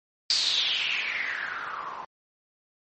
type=noise with low-pass filter sweep; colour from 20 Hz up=blue; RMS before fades=-29 dBFS; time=0.3-2.05 s; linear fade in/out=2 ms; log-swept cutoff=4700 to 940 Hz; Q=6.6; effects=MP3 32 kbps